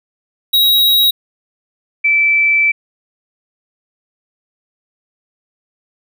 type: tone pair in turn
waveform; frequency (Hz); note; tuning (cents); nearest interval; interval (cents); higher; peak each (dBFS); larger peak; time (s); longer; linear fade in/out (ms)
square / sine; 3827 / 2322; A#7 / D7; +45 / -20; major sixth; 865; first; -9; neither; 0.53-1.11 / 2.04-2.72; second; 10
effects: none